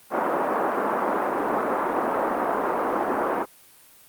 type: band-pass noise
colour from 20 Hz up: white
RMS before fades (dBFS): -24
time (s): 0.1-3.46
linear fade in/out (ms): 50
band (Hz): 250 to 1200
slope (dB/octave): 24
effects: white hiss -52 dBFS RMS until 4.08 s + Opus 32 kbps